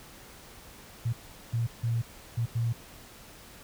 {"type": "tone bursts at uneven times", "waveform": "sine", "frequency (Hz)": 116.54, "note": "A#2", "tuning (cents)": 0, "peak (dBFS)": -25, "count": 5, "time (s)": [[1.05, 1.13], [1.53, 1.67], [1.83, 2.02], [2.37, 2.46], [2.55, 2.73]], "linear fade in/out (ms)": 10, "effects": ["pink hiss -50 dBFS RMS until 3.63 s"]}